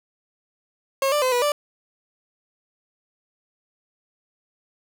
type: tone with pitch steps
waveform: 30% pulse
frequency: 542 / 591 / 513 / 488.2 / 587 Hz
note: C#5 / D5 / C5 / B4 / D5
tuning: -39 / +11 / -34 / -20 / -1 cents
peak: -16 dBFS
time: 1.02-1.52 s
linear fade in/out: 2 ms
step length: 100 ms
effects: none